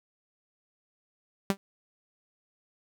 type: tone with exponential decay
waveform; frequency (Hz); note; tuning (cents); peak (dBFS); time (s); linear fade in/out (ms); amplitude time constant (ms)
sawtooth; 196.3; G3; +3; -16; 1.5-1.57; 0; 15
effects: none